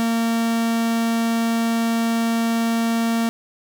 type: tone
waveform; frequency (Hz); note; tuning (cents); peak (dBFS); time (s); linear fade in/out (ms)
45% pulse; 229.4; A#3; -28; -18; 0-3.29; 0
effects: none